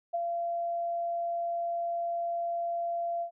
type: tone with ADSR envelope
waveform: sine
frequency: 685 Hz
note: F5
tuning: 34 cents flat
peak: -26 dBFS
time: 0.13-3.31 s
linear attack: 17 ms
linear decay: 27 ms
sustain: -3 dB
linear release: 94 ms
effects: none